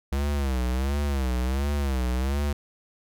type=tone with vibrato; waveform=square; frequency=67 Hz; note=C2; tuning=42 cents sharp; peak=-24 dBFS; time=0.12-2.53 s; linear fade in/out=5 ms; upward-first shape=sine; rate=1.4 Hz; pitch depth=140 cents each way; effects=none